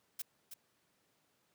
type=noise with echo; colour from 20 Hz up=blue; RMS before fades=-40 dBFS; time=0.19-0.22 s; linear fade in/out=5 ms; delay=320 ms; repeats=1; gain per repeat=-8 dB; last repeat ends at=0.54 s; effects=pink hiss -75 dBFS RMS until 1.54 s + high-pass 150 Hz 12 dB/octave